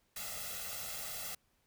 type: noise with comb filter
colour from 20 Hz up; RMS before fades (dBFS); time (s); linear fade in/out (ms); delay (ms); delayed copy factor
white; -42; 0.16-1.35; 5; 1.5; +1
effects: pink hiss -75 dBFS RMS until 1.66 s